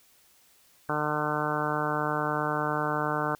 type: harmonic tone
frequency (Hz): 150.5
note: D3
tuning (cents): +43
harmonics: 1 / 2 / 3 / 4 / 5 / 6 / 7 / 8 / 9 / 10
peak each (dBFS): -35 / -35 / -35 / -35 / -35 / -35 / -35 / -35 / -35 / -35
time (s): 0.89-3.35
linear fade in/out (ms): 2
effects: white hiss -61 dBFS RMS until 3.39 s